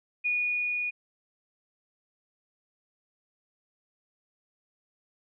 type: tone with level ramp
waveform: sine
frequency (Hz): 2455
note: D#7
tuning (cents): -24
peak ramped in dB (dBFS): -24 to -28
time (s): 0.24-0.91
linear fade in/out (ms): 20
effects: none